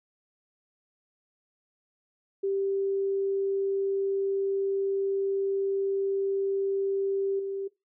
sine tone with level steps, 392 Hz, G4, in tune, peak -25 / -30 dBFS, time 2.43-7.68 s, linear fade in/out 10 ms, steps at 7.39 s, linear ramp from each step 5 ms, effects noise-tail reverb RT60 0.2 s tail -20 dB re dry

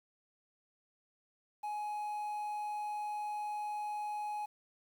triangle tone with quantisation, 838 Hz, G#5, 15 cents sharp, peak -34 dBFS, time 1.63-4.46 s, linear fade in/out 10 ms, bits 10, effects none

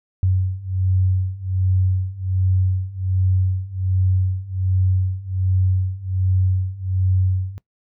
sine beating tone pair, 92.6 / 93.9 Hz, F#2 / F#2, +2 / +26 cents, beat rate 1.3 Hz, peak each -21 / -19 dBFS, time 0.23-7.58 s, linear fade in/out 0 ms, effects noise-tail reverb RT60 0.1 s tail -20 dB re dry

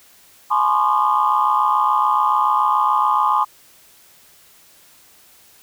sine tone cluster, 847 / 1018 / 1085 / 1212 Hz, G#5 / C6 / C#6 / D#6, +34 / -48 / -37 / -46 cents, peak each -19 dBFS, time 0.5-3.45 s, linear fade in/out 20 ms, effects tanh soft clip ceiling -5 dBFS + white hiss -50 dBFS RMS until 5.62 s

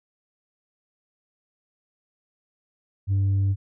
sine tone, 98 Hz, G2, in tune, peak -16 dBFS, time 3.07-3.56 s, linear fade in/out 50 ms, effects tanh soft clip ceiling -18 dBFS

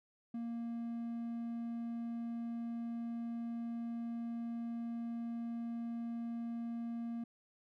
triangle tone, 233.1 Hz, A#3, in tune, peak -36 dBFS, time 0.34-7.24 s, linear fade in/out 5 ms, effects none

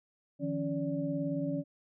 sine tone cluster, 152.5 / 170.7 / 279.1 / 578 Hz, D#3 / F3 / C#4 / D5, -34 / -39 / +12 / -28 cents, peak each -38 / -38 / -33 / -38 dBFS, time 0.39-1.64 s, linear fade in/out 50 ms, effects none

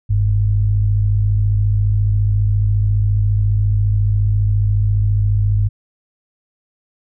sine tone pair together, 48.09 / 102.6 Hz, G1 / G#2, -32 / -21 cents, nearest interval octave + minor second, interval 1311 cents, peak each -18 / -13 dBFS, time 0.09-5.69 s, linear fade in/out 20 ms, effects none

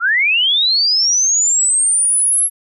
sine linear sweep, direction up, 1310 to 11270 Hz, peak -11 dBFS, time 0-2.5 s, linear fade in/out 50 ms, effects none

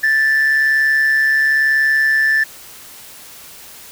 sine tone with amplitude modulation, 1760 Hz, A6, in tune, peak -7 dBFS, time 0.03-2.44 s, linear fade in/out 10 ms, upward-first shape sine, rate 141 Hz, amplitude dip 50%, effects tanh soft clip ceiling -9 dBFS + white hiss -38 dBFS RMS until 3.91 s

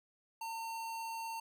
square tone, 908 Hz, A#5, 46 cents flat, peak -40 dBFS, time 0.41-1.4 s, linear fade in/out 5 ms, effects none

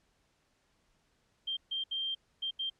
sine tone bursts at uneven times, 3169 Hz, G7, 18 cents sharp, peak -32 dBFS, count 5, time 1.47-1.57 / 1.71-1.84 / 1.91-2.15 / 2.42-2.51 / 2.59-2.7 s, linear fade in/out 10 ms, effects pink hiss -73 dBFS RMS until 2.79 s + low-pass 8000 Hz 12 dB/octave

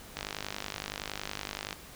click train, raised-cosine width 0.2 ms, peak -17 dBFS, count 80, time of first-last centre 0.17-1.728 s, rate 50.7 Hz, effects pink hiss -49 dBFS RMS until 1.95 s

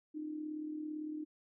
sine tone with amplitude modulation, 305.7 Hz, D#4, 30 cents flat, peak -36 dBFS, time 0.14-1.25 s, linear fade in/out 20 ms, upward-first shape sine, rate 37.8 Hz, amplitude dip 55%, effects none

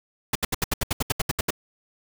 pink noise bursts, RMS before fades -23 dBFS, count 13, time 0.33-1.506 s, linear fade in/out 5 ms, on 24 ms, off 72 ms, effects none

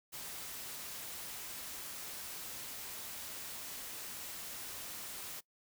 white noise, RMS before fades -45 dBFS, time 0.12-5.41 s, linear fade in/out 20 ms, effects noise-tail reverb RT60 0.1 s tail -21 dB re dry

